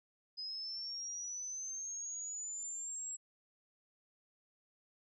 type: linear sweep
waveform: sine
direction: up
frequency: 5000 to 7690 Hz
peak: -40 dBFS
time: 0.37-3.17 s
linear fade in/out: 20 ms
effects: none